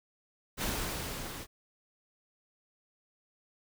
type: noise with level ramp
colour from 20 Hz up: pink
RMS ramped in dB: -32 to -43 dBFS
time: 0.57-1.47 s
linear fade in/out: 50 ms
effects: none